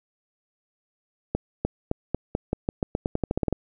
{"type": "accelerating click train", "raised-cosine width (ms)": 2, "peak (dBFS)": -10, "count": 17, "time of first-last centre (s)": [1.35, 3.527], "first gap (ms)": 300, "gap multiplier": 0.88, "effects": []}